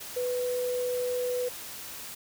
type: tone in noise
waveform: sine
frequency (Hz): 496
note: B4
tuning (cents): +7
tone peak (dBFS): -27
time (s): 0.16-1.49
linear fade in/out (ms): 10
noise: white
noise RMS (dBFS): -41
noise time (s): 0-2.15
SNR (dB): +11
effects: none